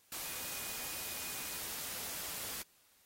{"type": "tone in noise", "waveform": "sine", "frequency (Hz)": 2470, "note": "D#7", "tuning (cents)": -13, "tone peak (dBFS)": -53, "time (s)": [0.25, 1.58], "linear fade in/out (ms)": 2, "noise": "white", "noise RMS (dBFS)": -42, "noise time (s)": [0.12, 2.62], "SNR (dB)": -14, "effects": ["white hiss -68 dBFS RMS until 3.05 s", "AAC 48 kbps"]}